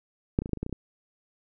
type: clicks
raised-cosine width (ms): 3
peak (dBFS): -9 / -20 / -20 / -30 / -12 / -24 / -17 / -19 / -27 / -17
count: 10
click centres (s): 0.389 / 0.42 / 0.459 / 0.493 / 0.533 / 0.573 / 0.63 / 0.664 / 0.695 / 0.727
effects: none